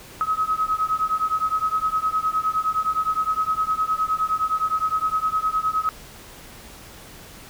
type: beating tone pair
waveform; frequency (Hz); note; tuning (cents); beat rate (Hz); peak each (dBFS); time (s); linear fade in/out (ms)
sine; 1271 / 1280.7; D#6 / D#6; +36 / +50; 9.7; -23; 0.21-5.89; 0
effects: pink hiss -43 dBFS RMS until 7.49 s